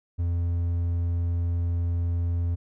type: tone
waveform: triangle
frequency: 85.9 Hz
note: F2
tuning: 28 cents flat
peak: -21 dBFS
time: 0.18-2.56 s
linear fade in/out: 20 ms
effects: none